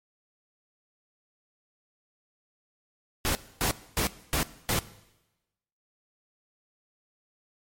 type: noise bursts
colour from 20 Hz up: pink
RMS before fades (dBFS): -26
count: 5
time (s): 3.25-4.79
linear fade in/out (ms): 0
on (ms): 100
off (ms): 260
effects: noise-tail reverb RT60 1.0 s tail -18 dB re dry + MP3 64 kbps